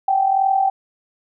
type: tone with amplitude modulation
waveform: sine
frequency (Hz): 776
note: G5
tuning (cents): -18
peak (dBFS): -11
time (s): 0.08-0.7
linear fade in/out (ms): 5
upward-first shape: sine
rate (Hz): 42.1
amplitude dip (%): 65
effects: none